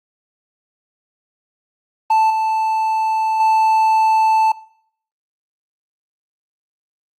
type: tone with level steps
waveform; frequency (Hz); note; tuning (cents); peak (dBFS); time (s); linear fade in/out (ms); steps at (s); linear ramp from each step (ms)
triangle; 880; A5; 0; -9 / -13 / -9; 2.1-4.52; 5; 2.3 / 3.4; 2
effects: noise-tail reverb RT60 0.6 s tail -20 dB re dry + Opus 24 kbps